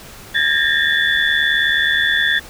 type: tone cluster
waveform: sine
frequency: 1625 / 1774 / 1853 / 3463 Hz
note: G#6 / A6 / A#6 / A7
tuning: -38 / +14 / -11 / -28 cents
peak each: -19 dBFS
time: 0.34-2.4 s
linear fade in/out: 20 ms
effects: pink hiss -38 dBFS RMS until 2.49 s